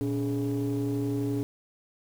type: tone cluster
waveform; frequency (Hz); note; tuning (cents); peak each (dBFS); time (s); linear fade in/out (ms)
sine; 118 / 283.9 / 417.9; A#2 / C#4 / G#4; +22 / +41 / +11; -29 / -27 / -32; 0.01-1.43; 0
effects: tanh soft clip ceiling -22 dBFS + 8-bit